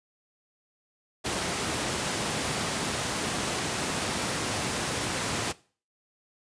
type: high-pass noise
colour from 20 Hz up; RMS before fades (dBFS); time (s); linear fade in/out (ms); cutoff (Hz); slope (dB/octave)
pink; -30; 1.24-5.53; 20; 120; 12
effects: noise-tail reverb RT60 0.4 s tail -20 dB re dry + resampled to 22050 Hz